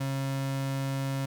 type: tone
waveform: 35% pulse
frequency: 135.9 Hz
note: C#3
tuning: 34 cents flat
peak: -27 dBFS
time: 0-1.26 s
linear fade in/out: 10 ms
effects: none